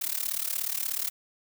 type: noise with amplitude modulation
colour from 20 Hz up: blue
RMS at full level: -27 dBFS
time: 0.01-1.1 s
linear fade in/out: 10 ms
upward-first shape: sine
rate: 36.7 Hz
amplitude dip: 90%
effects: none